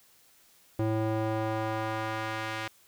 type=tone with band-pass filter sweep; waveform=square; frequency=110 Hz; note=A2; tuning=in tune; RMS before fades=-31 dBFS; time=0.79-2.68 s; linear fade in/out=5 ms; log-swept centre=360 to 2100 Hz; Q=0.86; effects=white hiss -61 dBFS RMS until 2.87 s